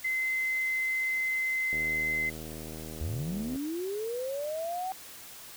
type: tone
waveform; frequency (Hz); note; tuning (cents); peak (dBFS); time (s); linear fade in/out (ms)
sine; 2059; C7; -28; -27; 0.04-2.3; 10
type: click train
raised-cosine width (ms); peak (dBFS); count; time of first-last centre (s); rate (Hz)
2; -29; 145; 1.73-3.56; 78.7
type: linear sweep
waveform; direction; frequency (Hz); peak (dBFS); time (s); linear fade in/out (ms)
sine; up; 69.3 to 764; -31; 3.01-4.92; 0
effects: white hiss -47 dBFS RMS until 5.56 s